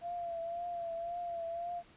sine tone with vibrato, 684 Hz, F5, 36 cents flat, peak -36 dBFS, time 0.01-1.83 s, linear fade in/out 50 ms, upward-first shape triangle, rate 1.9 Hz, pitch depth 50 cents each way, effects pink hiss -61 dBFS RMS until 1.96 s + resampled to 8000 Hz

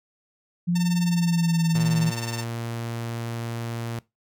sine tone with pitch glide, 174.61 to 161.98 Hz, F3 to E3, 0 to -30 cents, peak -19 dBFS, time 0.67-2.11 s, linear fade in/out 20 ms, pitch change -130 cents, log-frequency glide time 1.02-1.85 s
5% pulse tone with tremolo, 900 Hz, A5, 39 cents sharp, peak -17 dBFS, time 0.75-2.44 s, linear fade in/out 10 ms, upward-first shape sine, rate 19 Hz, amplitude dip 85%
sawtooth tone, 116.5 Hz, A#2, 1 cent flat, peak -25 dBFS, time 1.75-3.99 s, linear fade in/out 0 ms
effects noise-tail reverb RT60 0.2 s tail -20 dB re dry

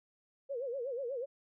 sine tone with vibrato, 511 Hz, C5, 41 cents flat, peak -35 dBFS, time 0.49-1.26 s, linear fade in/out 20 ms, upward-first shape sine, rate 8.2 Hz, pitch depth 170 cents each way, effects none

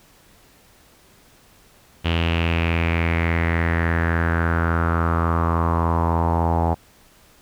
sawtooth tone with low-pass filter sweep, 83.5 Hz, E2, 23 cents sharp, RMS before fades -20 dBFS, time 2.04-6.75 s, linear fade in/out 20 ms, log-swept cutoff 3000 to 810 Hz, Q 5, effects pink hiss -53 dBFS RMS until 7.41 s

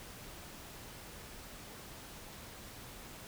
silence, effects pink hiss -50 dBFS RMS until 3.27 s

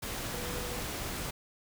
sine tone in noise, 490 Hz, B4, 14 cents flat, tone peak -42 dBFS, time 0.33-0.8 s, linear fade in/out 10 ms, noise pink, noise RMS -37 dBFS, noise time 0.02-1.31 s, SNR -8 dB, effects none

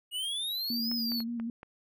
square exponential two-way sweep, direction up then down, 2861 to 5200 to 4254 Hz, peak -32 dBFS, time 0.11-1.24 s, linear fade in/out 50 ms, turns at 0.92 s
sine tone with vibrato, 233.1 Hz, A#3, in tune, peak -32 dBFS, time 0.7-1.5 s, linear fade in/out 2 ms, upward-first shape square, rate 5.2 Hz, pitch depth 29 cents each way
clicks, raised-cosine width 0.5 ms, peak -30 dBFS, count 5, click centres 0.915 / 1.119 / 1.204 / 1.399 / 1.631 s
effects none

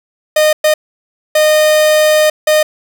45% pulse tone bursts at uneven times, 614 Hz, D#5, 23 cents flat, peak -7 dBFS, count 4, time 0.36-0.53 / 0.64-0.74 / 1.35-2.3 / 2.47-2.63 s, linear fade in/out 5 ms, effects none

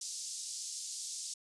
white band-pass noise, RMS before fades -42 dBFS, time 0.01-1.34 s, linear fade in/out 5 ms, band 4800 to 8100 Hz, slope 24 dB/octave, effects resampled to 24000 Hz

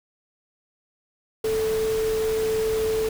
sine tone in noise, 440 Hz, A4, in tune, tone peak -21 dBFS, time 1.44-3.09 s, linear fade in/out 5 ms, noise pink, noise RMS -34 dBFS, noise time 1.44-3.09 s, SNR +10 dB, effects none

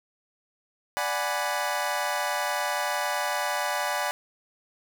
25% pulse chord, G# half-diminished seventh, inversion second, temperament equal, 587.3 / 740 / 830.6 / 987.8 Hz, D5 / F#5 / G#5 / B5, 0 / 0 / 0 / 0 cents, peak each -28 dBFS, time 0.97-4.11 s, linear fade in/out 0 ms, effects none

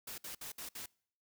white noise bursts, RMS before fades -45 dBFS, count 5, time 0.07-0.86 s, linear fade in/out 5 ms, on 110 ms, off 60 ms, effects noise-tail reverb RT60 0.6 s tail -26 dB re dry

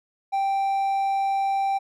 triangle tone, 784 Hz, G5, in tune, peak -19 dBFS, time 0.32-1.79 s, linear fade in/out 20 ms, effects none

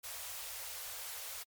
white band-stop noise, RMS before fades -44 dBFS, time 0.03-1.44 s, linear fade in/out 20 ms, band 100 to 460 Hz, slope 96 dB/octave, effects MP3 96 kbps

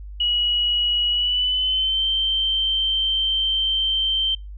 sine tone with pitch glide, 2914 to 3123 Hz, F#7 to G7, -27 to -7 cents, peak -18 dBFS, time 0.2-4.35 s, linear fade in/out 5 ms, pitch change +120 cents, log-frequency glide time 1.09-2.06 s, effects noise-tail reverb RT60 0.2 s tail -26 dB re dry + added 50 Hz sine -33 dBFS peak until 4.57 s

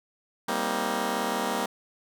10% pulse chord, C minor seventh, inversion second, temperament just, 196.22 / 235.5 / 261.6 / 314 Hz, G3 / Bb3 / C4 / Eb4, +2 / +18 / 0 / +16 cents, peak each -24 / -22 / -26 / -28 dBFS, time 0.48-1.66 s, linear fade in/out 5 ms, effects none

